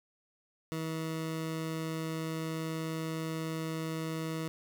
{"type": "tone", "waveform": "20% pulse", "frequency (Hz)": 160.6, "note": "E3", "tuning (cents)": -45, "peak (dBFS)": -29, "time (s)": [0.72, 4.48], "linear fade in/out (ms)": 0, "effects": []}